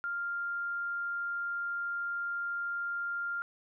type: tone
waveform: sine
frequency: 1396.9 Hz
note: F6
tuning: in tune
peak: -32 dBFS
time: 0.04-3.42 s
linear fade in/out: 0 ms
effects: none